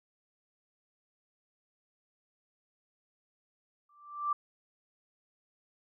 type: tone with exponential growth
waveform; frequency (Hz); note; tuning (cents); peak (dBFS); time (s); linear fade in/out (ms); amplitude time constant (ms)
sine; 1174.7; D6; 0; -25; 3.89-4.33; 5; 95
effects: none